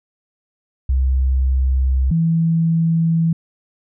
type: tone pair in turn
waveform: sine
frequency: 65.41 / 164.52 Hz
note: C2 / E3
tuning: 0 / -3 cents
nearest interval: octave + major third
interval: 1597 cents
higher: second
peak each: -13 dBFS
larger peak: neither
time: 0.89-2.11 / 2.11-3.33 s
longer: neither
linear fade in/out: 5 ms
effects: none